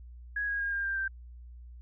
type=tone with pitch steps; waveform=sine; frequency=1661.2 / 1642.1 / 1623.3 / 1604.6 / 1586.2 / 1568 Hz; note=G#6 / G#6 / G#6 / G6 / G6 / G6; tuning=0 / -20 / -40 / +40 / +20 / 0 cents; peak=-29 dBFS; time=0.36-1.08 s; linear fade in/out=5 ms; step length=120 ms; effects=added 60 Hz sine -45 dBFS peak until 1.81 s